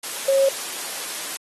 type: tone in noise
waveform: sine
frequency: 544 Hz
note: C#5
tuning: 33 cents flat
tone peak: -14 dBFS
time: 0.28-0.49 s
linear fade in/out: 5 ms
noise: white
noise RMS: -30 dBFS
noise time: 0.03-1.37 s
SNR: +13 dB
effects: high-pass 300 Hz 12 dB/octave + AAC 32 kbps